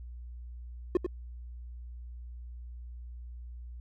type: tone with echo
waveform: triangle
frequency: 358.1 Hz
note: F4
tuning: 43 cents sharp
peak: -19 dBFS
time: 0.95-0.97 s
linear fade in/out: 2 ms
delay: 94 ms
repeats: 1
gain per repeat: -7 dB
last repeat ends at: 1.064 s
effects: added 60 Hz sine -41 dBFS peak until 3.8 s